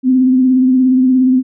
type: tone with vibrato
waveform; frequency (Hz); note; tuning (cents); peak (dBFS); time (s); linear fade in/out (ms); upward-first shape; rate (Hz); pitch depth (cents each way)
sine; 257.2; C4; -30; -7; 0.03-1.43; 50; triangle; 17; 42
effects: none